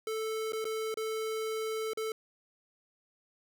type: tone with dropouts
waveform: square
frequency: 440 Hz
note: A4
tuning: in tune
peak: -33 dBFS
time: 0.07-2.12 s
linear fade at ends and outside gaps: 2 ms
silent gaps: 0.522-0.532 / 0.644-0.652 / 0.942-0.972 / 1.934-1.973 s
effects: none